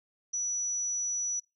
sine tone, 5900 Hz, F#8, 6 cents flat, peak -29 dBFS, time 0.33-1.4 s, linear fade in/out 10 ms, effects noise-tail reverb RT60 0.2 s tail -18 dB re dry

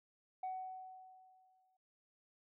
sine tone with exponential decay, 749 Hz, F#5, 21 cents sharp, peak -36 dBFS, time 0.43-1.77 s, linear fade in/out 5 ms, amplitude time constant 290 ms, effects noise-tail reverb RT60 0.3 s tail -23 dB re dry + tanh soft clip ceiling -36 dBFS

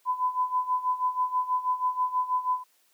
sine tone with tremolo, 1006 Hz, B5, 32 cents sharp, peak -21 dBFS, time 0.05-2.64 s, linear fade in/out 50 ms, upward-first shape sine, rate 6.2 Hz, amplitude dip 80%, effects white hiss -66 dBFS RMS until 2.93 s + high-pass 300 Hz 12 dB/octave

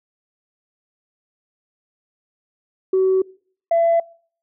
sine tone pair in turn, 377.9 / 671.9 Hz, F#4 / E5, +37 / +33 cents, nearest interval minor seventh, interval 996 cents, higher second, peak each -12 dBFS, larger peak neither, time 2.93-3.22 / 3.71-4 s, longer neither, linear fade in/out 5 ms, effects noise-tail reverb RT60 0.5 s tail -24 dB re dry + tanh soft clip ceiling -10 dBFS

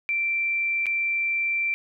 sine tone with dropouts, 2349 Hz, D7, in tune, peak -22 dBFS, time 0.09-1.74 s, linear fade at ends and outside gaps 0 ms, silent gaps 0.858-0.866 s, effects none

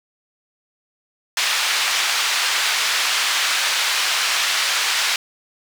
white band-pass noise, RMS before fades -20 dBFS, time 1.37-5.16 s, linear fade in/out 2 ms, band 1100 to 4400 Hz, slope 12 dB/octave, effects none

